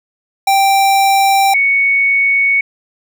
square / sine tone pair in turn, 784 / 2223 Hz, G5 / C#7, 0 / +4 cents, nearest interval octave + tritone, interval 1804 cents, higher second, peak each -9 dBFS, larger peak neither, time 0.47-1.54 / 1.54-2.61 s, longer neither, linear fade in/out 5 ms, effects none

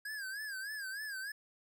square tone with vibrato, 1631 Hz, G#6, 32 cents flat, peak -40 dBFS, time 0.05-1.32 s, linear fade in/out 5 ms, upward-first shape sine, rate 3.3 Hz, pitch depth 120 cents each way, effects none

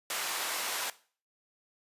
pink high-pass noise, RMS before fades -34 dBFS, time 0.1-0.9 s, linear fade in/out 2 ms, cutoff 810 Hz, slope 12 dB/octave, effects noise-tail reverb RT60 0.4 s tail -17 dB re dry + resampled to 32000 Hz

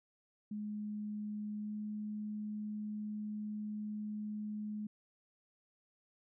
sine tone with pitch glide, 210 to 211.2 Hz, G#3 to G#3, +19 to +29 cents, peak -38 dBFS, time 0.51-4.87 s, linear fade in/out 5 ms, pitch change +10 cents, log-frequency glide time 1.6-1.73 s, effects none

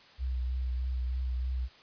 sine tone with vibrato, 63.1 Hz, B1, 38 cents sharp, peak -29 dBFS, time 0.18-1.69 s, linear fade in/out 50 ms, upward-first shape triangle, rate 3.2 Hz, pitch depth 34 cents each way, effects white hiss -56 dBFS RMS until 1.82 s + resampled to 11025 Hz

